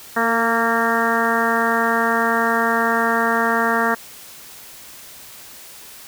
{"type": "harmonic tone with a mistuned harmonic", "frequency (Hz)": 230.2, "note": "A#3", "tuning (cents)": -22, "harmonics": [1, 2, 3, 4, 5, 6, 7, 8], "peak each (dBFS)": [-24, -24, -24, -24, -24, -24, -24, -24], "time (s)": [0.16, 3.95], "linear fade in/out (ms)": 10, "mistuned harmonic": 2, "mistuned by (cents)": -19, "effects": ["white hiss -40 dBFS RMS until 6.07 s"]}